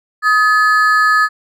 triangle ring-modulated tone, 1490 Hz, F#6, 12 cents sharp, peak -4 dBFS, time 0.22-1.29 s, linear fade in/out 50 ms, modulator 230 Hz, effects none

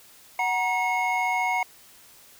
triangle tone cluster, 743 / 947 / 2175 Hz, F#5 / A#5 / C#7, +7 / +27 / -33 cents, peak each -25 dBFS, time 0.39-1.63 s, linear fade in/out 2 ms, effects white hiss -52 dBFS RMS until 2.39 s

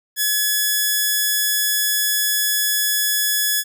5% pulse tone, 1700 Hz, G#6, 40 cents sharp, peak -6 dBFS, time 0.16-3.64 s, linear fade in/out 50 ms, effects none

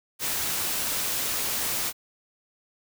white noise, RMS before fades -28 dBFS, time 0.19-1.93 s, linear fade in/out 50 ms, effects none

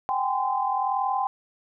sine tone cluster, 772 / 813 / 1031 Hz, G5 / G#5 / C6, -27 / -37 / -26 cents, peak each -27 dBFS, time 0.09-1.27 s, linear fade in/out 0 ms, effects none

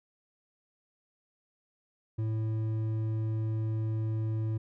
triangle tone with hard clipping, 110 Hz, A2, in tune, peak -30 dBFS, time 2.18-4.58 s, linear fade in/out 10 ms, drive 10 dB, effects none

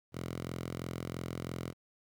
5% pulse tone with high-pass filter, 43 Hz, F1, 26 cents flat, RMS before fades -40 dBFS, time 0.12-1.74 s, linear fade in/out 50 ms, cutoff 110 Hz, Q 1.9, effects 11-bit

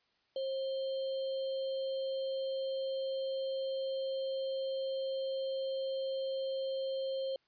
sine tone with sample-and-hold, 533 Hz, C5, 32 cents sharp, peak -33 dBFS, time 0.36-7.36 s, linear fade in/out 2 ms, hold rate 3675 Hz, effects white hiss -74 dBFS RMS until 7.47 s + resampled to 11025 Hz

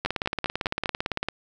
two click trains, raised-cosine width 0.3 ms, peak -10 / -9 dBFS, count 23 / 5, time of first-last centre 0.05-1.286 / 0.06-0.858 s, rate 17.8 / 5.01 Hz, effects none

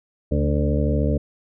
harmonic tone with a mistuned harmonic, 73.42 Hz, D2, in tune, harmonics 1 / 2 / 3 / 4 / 6 / 7 / 8, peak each -21 / -24 / -26 / -27 / -29 / -29 / -30 dBFS, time 0.31-1.18 s, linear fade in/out 10 ms, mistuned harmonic 2, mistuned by -49 cents, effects none

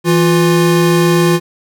square tone pair together, 166.1 / 352 Hz, E3 / F4, +13 / +14 cents, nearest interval octave + minor second, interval 1301 cents, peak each -12 dBFS, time 0.04-1.4 s, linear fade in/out 50 ms, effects none

